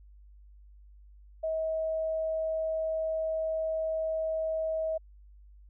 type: tone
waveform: sine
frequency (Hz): 639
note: D#5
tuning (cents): +46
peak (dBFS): -28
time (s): 1.43-4.98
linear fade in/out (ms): 10
effects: added 50 Hz sine -51 dBFS peak until 5.69 s